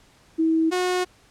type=tone pair in turn; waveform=sine / sawtooth; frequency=322.9 / 363.3 Hz; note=E4 / F#4; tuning=-36 / -32 cents; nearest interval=major second; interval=204 cents; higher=second; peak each=-17 dBFS; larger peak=neither; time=0.38-0.71 / 0.71-1.05 s; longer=second; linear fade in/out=20 ms; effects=pink hiss -56 dBFS RMS until 1.3 s + low-pass 9000 Hz 12 dB/octave